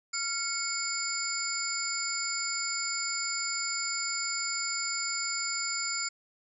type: tone cluster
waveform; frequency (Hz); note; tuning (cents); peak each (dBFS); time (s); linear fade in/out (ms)
sine; 1380 / 2200 / 4554 / 4993 / 7180; F6 / C#7 / C#8 / D#8 / A8; -21 / -14 / +46 / +5 / +34; -37 / -37 / -39 / -36 / -34; 0.13-6.09; 10
effects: none